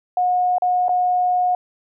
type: tone with dropouts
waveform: sine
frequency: 724 Hz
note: F#5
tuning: 38 cents flat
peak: -15 dBFS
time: 0.17-1.55 s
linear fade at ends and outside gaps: 2 ms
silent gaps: 0.583-0.621 / 0.883-0.892 s
effects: none